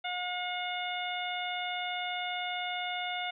harmonic tone with a mistuned harmonic, 720 Hz, F#5, 47 cents flat, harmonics 1 / 2 / 3 / 4 / 5, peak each -36 / -41 / -38 / -41 / -40 dBFS, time 0.04-3.31 s, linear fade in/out 10 ms, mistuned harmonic 5, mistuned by -17 cents, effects none

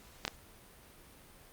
clicks, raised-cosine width 0.2 ms, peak -15 dBFS, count 2, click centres 0.251 / 0.279 s, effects pink hiss -57 dBFS RMS until 1.52 s + Opus 48 kbps

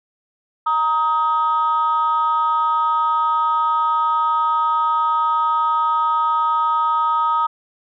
sine tone pair together, 932.3 / 1260.8 Hz, A#5 / D#6, 0 / +23 cents, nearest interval perfect fourth, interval 523 cents, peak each -18 / -16 dBFS, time 0.66-7.47 s, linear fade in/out 10 ms, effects tanh soft clip ceiling -10 dBFS

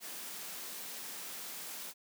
white high-pass noise, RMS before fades -44 dBFS, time 0-1.94 s, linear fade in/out 50 ms, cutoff 150 Hz, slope 96 dB/octave, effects none

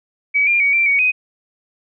sine tone with pitch steps, 2275 / 2396 / 2252 / 2353 / 2242 / 2506 Hz, C#7 / D7 / C#7 / D7 / C#7 / D#7, +44 / +34 / +27 / +3 / +19 / +12 cents, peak -12 dBFS, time 0.34-1.12 s, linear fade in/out 20 ms, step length 130 ms, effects none

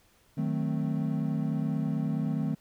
triangle chord, D# diminished seventh, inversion none, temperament equal, 155.56 / 185 / 220 / 261.6 Hz, D#3 / F#3 / A3 / C4, 0 / 0 / 0 / 0 cents, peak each -28 / -33 / -30 / -32 dBFS, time 0.37-2.55 s, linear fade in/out 10 ms, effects tanh soft clip ceiling -15 dBFS + pink hiss -64 dBFS RMS until 2.6 s

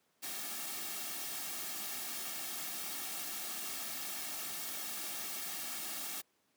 white noise with comb filter, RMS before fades -41 dBFS, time 0.22-6.22 s, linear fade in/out 20 ms, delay 2 ms, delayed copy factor -0.6, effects pink hiss -75 dBFS RMS until 6.56 s + high-pass 200 Hz 12 dB/octave

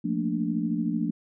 sine chord, Bb major seventh, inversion second, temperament equal, 174.61 / 220 / 233.1 / 293.7 Hz, F3 / A3 / Bb3 / D4, 0 / 0 / 0 / 0 cents, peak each -30 dBFS, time 0.04-1.11 s, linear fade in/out 10 ms, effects none

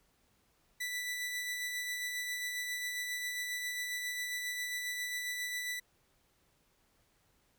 sawtooth tone with tremolo, 1975.5 Hz, B6, in tune, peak -31 dBFS, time 0.8-5.8 s, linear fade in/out 10 ms, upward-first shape sine, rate 7.4 Hz, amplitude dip 30%, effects pink hiss -72 dBFS RMS until 7.58 s

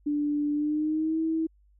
sine tone with pitch glide, 293.7 to 322.1 Hz, D4 to E4, 0 to -40 cents, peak -24 dBFS, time 0.06-1.47 s, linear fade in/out 10 ms, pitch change +160 cents, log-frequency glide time 0.53-1.19 s, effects added 50 Hz sine -58 dBFS peak until 1.79 s

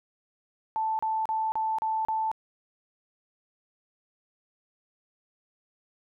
sine tone bursts, 880 Hz, A5, in tune, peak -25 dBFS, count 6, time 0.76-2.315 s, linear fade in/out 0 ms, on 230 ms, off 35 ms, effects none

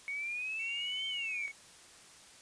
sine exponential two-way sweep, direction up then down, 2217 to 3136 to 2217 Hz, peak -35 dBFS, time 0.08-1.48 s, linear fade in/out 0 ms, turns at 1.07 s
triangle tone with pitch glide, 2243 to 2220 Hz, C#7 to C#7, +20 to +2 cents, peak -40 dBFS, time 0.59-1.52 s, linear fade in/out 10 ms, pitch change -18 cents, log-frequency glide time 0.79-0.96 s
effects white hiss -56 dBFS RMS until 2.41 s + resampled to 22050 Hz

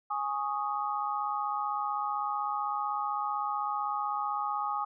sine chord, Ab suspended fourth, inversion none, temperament equal, 830.6 / 1108.7 / 1244.5 Hz, Ab5 / Db6 / Eb6, 0 / 0 / 0 cents, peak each -33 / -36 / -33 dBFS, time 0.1-4.85 s, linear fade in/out 10 ms, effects none

